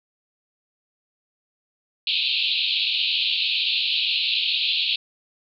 white band-pass noise, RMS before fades -23 dBFS, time 2.07-4.96 s, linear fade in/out 2 ms, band 2500 to 4300 Hz, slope 96 dB/octave, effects none

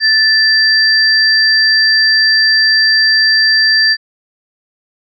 sine tone pair together, 1760 / 4702 Hz, A6 / D8, 0 / +1 cents, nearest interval octave + perfect fourth, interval 1701 cents, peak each -10 dBFS, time 0-3.97 s, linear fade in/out 50 ms, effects none

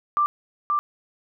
sine tone with echo, 1181 Hz, D6, 9 cents sharp, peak -17 dBFS, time 0.17-0.26 s, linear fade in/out 0 ms, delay 530 ms, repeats 1, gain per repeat -2 dB, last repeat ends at 0.79 s, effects none

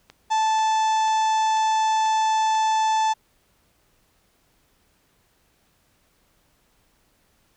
click train, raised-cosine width 0.2 ms, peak -25 dBFS, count 6, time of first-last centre 0.1-2.551 s, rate 2.04 Hz
harmonic tone, 876 Hz, A5, 8 cents flat, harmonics 1 / 2 / 3 / 4 / 5 / 6 / 7 / 8 / 9, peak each -18 / -35 / -38 / -35 / -42 / -42 / -38 / -42 / -49 dBFS, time 0.3-3.14 s, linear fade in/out 20 ms
effects pink hiss -64 dBFS RMS until 7.56 s

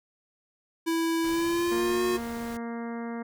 square tone with pitch glide, 329.7 to 361.6 Hz, E4 to F#4, 0 to -40 cents, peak -25 dBFS, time 0.86-2.18 s, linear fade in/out 20 ms, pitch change +160 cents, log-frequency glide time 1.27-2.04 s
pink noise, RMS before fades -44 dBFS, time 1.24-2.57 s, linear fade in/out 2 ms
harmonic tone, 233.1 Hz, A#3, in tune, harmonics 1 / 2 / 3 / 4 / 5 / 6 / 7 / 8 / 9, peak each -33 / -39 / -43 / -45 / -47 / -49 / -50 / -51 / -52 dBFS, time 1.71-3.23 s, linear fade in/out 10 ms
effects none

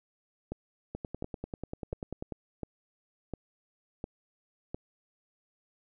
two click trains, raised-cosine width 2 ms, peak -22 / -23 dBFS, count 7 / 15, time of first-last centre 0.52-4.745 / 0.95-2.323 s, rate 1.42 / 10.2 Hz, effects none

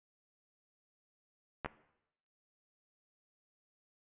clicks, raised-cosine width 0.5 ms, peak -21 dBFS, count 2, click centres 1.647 / 1.66 s, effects noise-tail reverb RT60 0.8 s tail -17 dB re dry + resampled to 8000 Hz

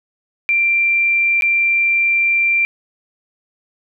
sine tone with dropouts, 2363 Hz, D7, 10 cents sharp, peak -12 dBFS, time 0.49-2.65 s, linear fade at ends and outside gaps 0 ms, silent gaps 1.41-1.422 s, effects none

